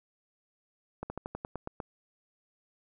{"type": "slowing click train", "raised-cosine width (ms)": 1, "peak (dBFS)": -22, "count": 9, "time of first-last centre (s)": [1.03, 1.802], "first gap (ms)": 70, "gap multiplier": 1.09, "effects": []}